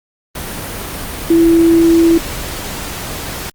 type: tone in noise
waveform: sine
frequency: 332.6 Hz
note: E4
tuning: 16 cents sharp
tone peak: -6 dBFS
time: 1.3-2.18 s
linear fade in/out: 5 ms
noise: pink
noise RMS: -24 dBFS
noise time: 0.35-3.5 s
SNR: +15 dB
effects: Opus 32 kbps